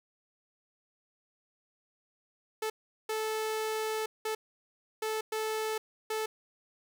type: tone bursts at uneven times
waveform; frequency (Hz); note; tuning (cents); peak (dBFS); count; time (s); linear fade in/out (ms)
sawtooth; 436.5; A4; -14; -27; 6; 2.62-2.7 / 3.09-4.06 / 4.25-4.35 / 5.02-5.21 / 5.32-5.78 / 6.1-6.26; 5
effects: none